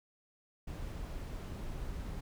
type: noise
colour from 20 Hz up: brown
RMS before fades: -41 dBFS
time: 0.67-2.21 s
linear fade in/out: 10 ms
effects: none